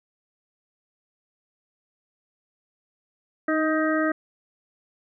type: harmonic tone with a mistuned harmonic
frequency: 314.2 Hz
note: D#4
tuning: 17 cents sharp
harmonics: 1 / 2 / 4 / 5 / 6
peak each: -23 / -26 / -29 / -30 / -31 dBFS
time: 3.48-4.12 s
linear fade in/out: 5 ms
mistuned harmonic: 1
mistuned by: -15 cents
effects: none

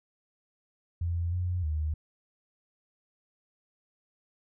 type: tone with pitch steps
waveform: sine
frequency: 85.5 / 89.5 / 77 Hz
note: F2 / F2 / D#2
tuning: -36 / +43 / -17 cents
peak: -27 dBFS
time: 1.01-1.94 s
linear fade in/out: 5 ms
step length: 310 ms
effects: none

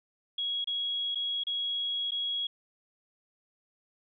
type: tone with dropouts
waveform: sine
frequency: 3319 Hz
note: G#7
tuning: 2 cents flat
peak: -29 dBFS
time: 0.38-2.47 s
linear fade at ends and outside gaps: 5 ms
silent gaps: 0.644-0.672 / 1.148-1.155 / 1.437-1.468 / 2.109-2.118 s
effects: none

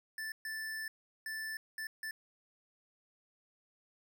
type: tone bursts at uneven times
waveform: square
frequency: 1760 Hz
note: A6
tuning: in tune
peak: -39 dBFS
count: 5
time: 0.18-0.32 / 0.45-0.88 / 1.26-1.57 / 1.78-1.87 / 2.03-2.11 s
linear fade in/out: 2 ms
effects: none

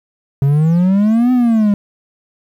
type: exponential two-way sweep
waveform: triangle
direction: up then down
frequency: 135.3 to 255.1 to 200.4 Hz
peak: -7 dBFS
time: 0.42-1.74 s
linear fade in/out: 2 ms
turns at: 1.32 s
effects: 8-bit

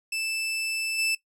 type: tone with level steps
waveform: sawtooth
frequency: 2640 Hz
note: E7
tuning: 2 cents sharp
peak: -24 / -20 dBFS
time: 0.12-1.15 s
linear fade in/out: 5 ms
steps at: 0.98 s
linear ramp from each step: 10 ms
effects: noise-tail reverb RT60 0.1 s tail -17 dB re dry + low-pass 12000 Hz 12 dB/octave

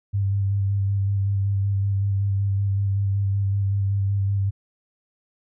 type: tone with vibrato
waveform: sine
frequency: 99 Hz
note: G2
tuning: 18 cents sharp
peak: -19 dBFS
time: 0.13-4.51 s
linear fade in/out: 20 ms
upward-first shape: square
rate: 5.3 Hz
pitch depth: 17 cents each way
effects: none

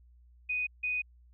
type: tone bursts at uneven times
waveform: sine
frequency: 2489 Hz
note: D#7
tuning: in tune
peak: -29 dBFS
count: 2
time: 0.49-0.67 / 0.83-1.02 s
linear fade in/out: 10 ms
effects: added 60 Hz sine -56 dBFS peak until 1.33 s

